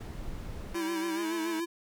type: noise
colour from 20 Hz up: brown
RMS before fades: -39 dBFS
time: 0-0.75 s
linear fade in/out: 10 ms
type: tone with vibrato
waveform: square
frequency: 329.6 Hz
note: E4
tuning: in tune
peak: -31 dBFS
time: 0.74-1.66 s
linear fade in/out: 20 ms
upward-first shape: sine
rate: 7 Hz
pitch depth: 64 cents each way
type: tone with pitch glide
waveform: 5% pulse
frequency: 193 to 216.6 Hz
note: G3 to A3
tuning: -27 to -27 cents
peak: -29 dBFS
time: 0.74-1.6 s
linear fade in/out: 2 ms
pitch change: +200 cents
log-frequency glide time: 1.13-1.28 s
effects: none